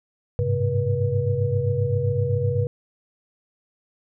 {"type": "tone cluster", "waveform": "sine", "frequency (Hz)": [98.8, 106.5, 133.7, 483.5], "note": ["G2", "G#2", "C3", "B4"], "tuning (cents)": [14, 44, 38, -37], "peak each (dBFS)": -25, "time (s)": [0.39, 2.67], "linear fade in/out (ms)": 0, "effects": []}